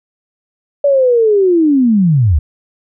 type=linear sweep; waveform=sine; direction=down; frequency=578 to 65.6 Hz; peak=-7 dBFS; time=0.84-2.39 s; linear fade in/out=5 ms; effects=none